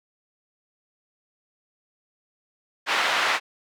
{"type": "band-pass noise", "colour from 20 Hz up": "pink", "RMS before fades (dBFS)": -23, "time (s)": [2.86, 3.4], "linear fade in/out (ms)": 50, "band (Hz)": [1000, 3000], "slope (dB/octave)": 12, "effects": []}